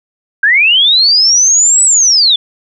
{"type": "linear two-way sweep", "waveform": "sine", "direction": "up then down", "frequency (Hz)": [1550, 7980, 3389], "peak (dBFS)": -5, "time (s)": [0.43, 2.36], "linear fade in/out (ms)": 5, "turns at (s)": 1.84, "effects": []}